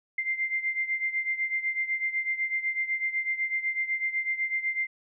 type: beating tone pair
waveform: sine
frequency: 2090 / 2098 Hz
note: C7 / C7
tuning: -2 / +4 cents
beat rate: 8 Hz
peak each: -28 / -32 dBFS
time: 0.18-4.87 s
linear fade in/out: 5 ms
effects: none